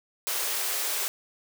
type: high-pass noise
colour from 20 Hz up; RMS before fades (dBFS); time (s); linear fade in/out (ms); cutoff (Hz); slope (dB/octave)
white; -29; 0.27-1.08; 0; 360; 48
effects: none